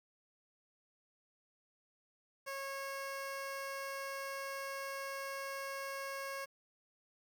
15% pulse tone, 547 Hz, C#5, 23 cents flat, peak -34 dBFS, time 2.46-6.46 s, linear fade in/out 20 ms, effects 11-bit

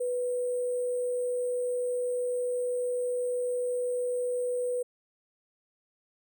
sine tone with sample-and-hold, 493.9 Hz, B4, in tune, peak -27 dBFS, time 0-4.83 s, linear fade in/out 10 ms, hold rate 8820 Hz, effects none

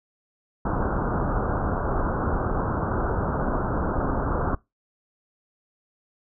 pink low-pass noise, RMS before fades -25 dBFS, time 0.65-4.55 s, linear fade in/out 5 ms, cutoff 1500 Hz, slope 96 dB/octave, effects noise-tail reverb RT60 0.2 s tail -22 dB re dry

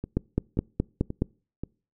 two click trains, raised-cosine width 3 ms, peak -19 / -10 dBFS, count 4 / 6, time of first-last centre 0.04-1.636 / 0.17-1.22 s, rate 1.88 / 4.76 Hz, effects noise-tail reverb RT60 0.4 s tail -26 dB re dry

